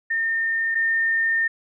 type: tone pair in turn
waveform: sine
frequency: 1817 / 1817 Hz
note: A#6 / A#6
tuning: -45 / -45 cents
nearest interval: unison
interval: 0 cents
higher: neither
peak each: -20 / -18 dBFS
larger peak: second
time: 0.1-0.75 / 0.75-1.48 s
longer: second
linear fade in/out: 10 ms
effects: none

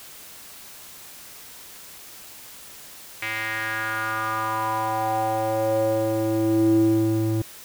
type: tone with band-pass filter sweep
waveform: square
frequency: 110 Hz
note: A2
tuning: in tune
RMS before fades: -23 dBFS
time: 3.22-7.42 s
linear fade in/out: 5 ms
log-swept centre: 2200 to 230 Hz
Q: 4.1
effects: white hiss -43 dBFS RMS until 7.64 s

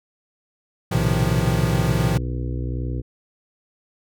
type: chord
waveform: square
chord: F dominant seventh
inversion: first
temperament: equal with one note detuned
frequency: 111.6 / 130.81 / 155.56 / 174.61 Hz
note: A2 / C3 / Eb3 / F3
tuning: +25 / 0 / 0 / 0 cents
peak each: -25 dBFS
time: 0.91-2.18 s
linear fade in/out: 10 ms
type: harmonic tone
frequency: 61.74 Hz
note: B1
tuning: in tune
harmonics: 1 / 2 / 4 / 5 / 6 / 7 / 8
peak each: -26 / -27 / -35 / -35 / -39 / -42 / -41 dBFS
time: 0.94-3.02 s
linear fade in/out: 20 ms
effects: none

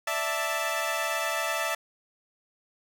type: chord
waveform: 15% pulse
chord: D suspended second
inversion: none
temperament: equal with one note detuned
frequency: 587.3 / 659.3 / 885.1 Hz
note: D5 / E5 / A5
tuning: 0 / 0 / +10 cents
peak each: -27 / -23 / -27 dBFS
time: 0.07-1.75 s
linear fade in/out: 5 ms
effects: none

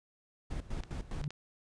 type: noise with tremolo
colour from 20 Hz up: brown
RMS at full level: -37 dBFS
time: 0.5-1.28 s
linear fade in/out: 10 ms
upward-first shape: square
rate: 4.9 Hz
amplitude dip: 80%
type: clicks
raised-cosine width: 0.2 ms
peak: -27 dBFS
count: 3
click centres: 0.836 / 1.241 / 1.306 s
type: tone with exponential growth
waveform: sine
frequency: 147.2 Hz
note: D3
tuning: 4 cents sharp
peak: -30 dBFS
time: 1.09-1.28 s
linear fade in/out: 2 ms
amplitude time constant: 41 ms
effects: resampled to 22050 Hz

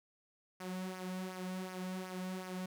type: tone with flanger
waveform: sawtooth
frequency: 185 Hz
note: F#3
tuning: in tune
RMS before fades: -42 dBFS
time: 0.6-2.66 s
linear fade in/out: 5 ms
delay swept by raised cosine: 0.25 to 3.05 ms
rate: 2.7 Hz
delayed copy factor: -0.6
effects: none

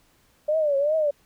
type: tone with vibrato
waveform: sine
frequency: 592 Hz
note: D5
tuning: 14 cents sharp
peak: -19 dBFS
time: 0.48-1.11 s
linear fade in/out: 10 ms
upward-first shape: triangle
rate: 2.6 Hz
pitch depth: 150 cents each way
effects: pink hiss -62 dBFS RMS until 1.25 s

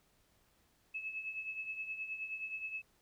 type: tone with tremolo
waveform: sine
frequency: 2596 Hz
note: E7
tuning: 27 cents flat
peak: -36 dBFS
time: 0.94-2.82 s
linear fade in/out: 10 ms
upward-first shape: triangle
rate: 9.5 Hz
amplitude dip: 70%
effects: pink hiss -72 dBFS RMS until 3.01 s

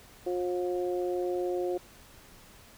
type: harmonic tone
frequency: 178.9 Hz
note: F3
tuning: 42 cents sharp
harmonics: 2 / 3 / 4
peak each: -29 / -35 / -39 dBFS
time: 0.26-1.78 s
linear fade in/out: 10 ms
effects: pink hiss -54 dBFS RMS until 2.77 s

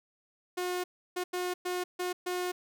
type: tone bursts at uneven times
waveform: sawtooth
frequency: 360.4 Hz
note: F#4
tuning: 45 cents flat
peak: -27 dBFS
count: 6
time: 0.57-0.84 / 1.16-1.24 / 1.33-1.54 / 1.65-1.84 / 1.99-2.13 / 2.26-2.52 s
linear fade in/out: 10 ms
effects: none

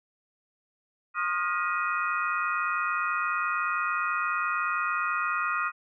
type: tone cluster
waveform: sine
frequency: 1083 / 1232 / 1418 / 1903 / 2487 Hz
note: C#6 / D#6 / F6 / A#6 / D#7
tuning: -41 / -17 / +26 / +35 / -1 cents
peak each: -36 / -29 / -30 / -36 / -35 dBFS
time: 1.14-5.72 s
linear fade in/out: 50 ms
effects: none

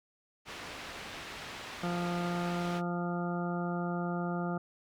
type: low-pass noise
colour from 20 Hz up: white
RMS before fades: -44 dBFS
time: 0.45-2.82 s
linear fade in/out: 50 ms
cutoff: 2900 Hz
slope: 12 dB/octave
type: harmonic tone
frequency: 174.61 Hz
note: F3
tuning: in tune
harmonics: 1 / 2 / 3 / 4 / 5 / 7 / 8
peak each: -33 / -39 / -43 / -40 / -45 / -43 / -45 dBFS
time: 1.83-4.58 s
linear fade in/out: 5 ms
effects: none

